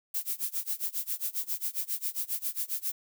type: noise with tremolo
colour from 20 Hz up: violet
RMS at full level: -30 dBFS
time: 0.14-2.92 s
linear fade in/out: 5 ms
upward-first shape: sine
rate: 7.4 Hz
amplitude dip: 95%
effects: none